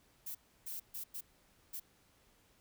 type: noise bursts at uneven times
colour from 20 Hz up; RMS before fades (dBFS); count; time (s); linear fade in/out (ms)
violet; -43; 5; 0.26-0.35 / 0.66-0.8 / 0.94-1.04 / 1.14-1.21 / 1.73-1.8; 10
effects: pink hiss -69 dBFS RMS until 2.6 s